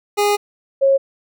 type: tone pair in turn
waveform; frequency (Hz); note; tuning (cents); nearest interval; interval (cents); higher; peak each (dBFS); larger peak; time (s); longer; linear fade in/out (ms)
25% pulse / sine; 411.5 / 544.9; G#4 / C#5; -16 / -30; perfect fourth; 486; second; -10; neither; 0.17-0.37 / 0.81-0.98; first; 20
effects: none